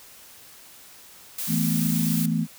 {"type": "noise", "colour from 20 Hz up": "blue", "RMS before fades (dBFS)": -30, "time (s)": [1.38, 2.26], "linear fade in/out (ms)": 5}
{"type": "chord", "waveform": "sine", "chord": "E suspended fourth", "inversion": "none", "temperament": "equal with one note detuned", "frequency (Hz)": [164.81, 220, 248.1], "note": ["E3", "A3", "B3"], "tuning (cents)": [0, 0, 8], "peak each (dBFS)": [-24, -25, -28], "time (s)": [1.47, 2.47], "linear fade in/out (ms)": 50}
{"effects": ["white hiss -48 dBFS RMS until 2.58 s"]}